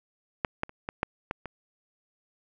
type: clicks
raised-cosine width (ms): 0.5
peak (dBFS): -10 / -12 / -30 / -17 / -10 / -15 / -22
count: 7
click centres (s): 0.448 / 0.634 / 0.694 / 0.889 / 1.031 / 1.311 / 1.457
effects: none